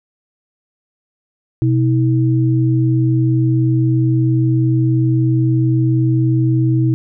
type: tone pair together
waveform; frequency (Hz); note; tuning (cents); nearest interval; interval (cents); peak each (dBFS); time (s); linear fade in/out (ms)
sine; 125.9 / 320.7; B2 / E4; +34 / -48; octave + major third; 1618; -12 / -17; 1.62-6.94; 0
effects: none